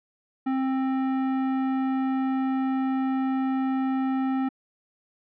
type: tone with tanh clipping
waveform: sine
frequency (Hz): 264.2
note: C4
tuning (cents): +17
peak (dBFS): -25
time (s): 0.46-4.49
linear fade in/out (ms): 10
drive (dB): 18
effects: low-pass 2000 Hz 12 dB/octave